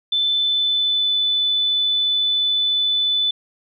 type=tone with pitch glide; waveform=sine; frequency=3523 to 3497 Hz; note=A7 to A7; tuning=+1 to -11 cents; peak=-16 dBFS; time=0.12-3.31 s; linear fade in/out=5 ms; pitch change=-12 cents; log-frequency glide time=0.26-1.21 s; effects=none